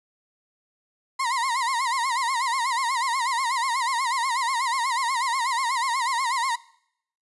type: tone with vibrato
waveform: 35% pulse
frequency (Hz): 1000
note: B5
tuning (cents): +21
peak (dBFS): -21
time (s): 1.19-6.56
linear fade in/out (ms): 10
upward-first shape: sine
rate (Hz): 8.2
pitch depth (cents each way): 150
effects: noise-tail reverb RT60 0.7 s tail -20 dB re dry + resampled to 24000 Hz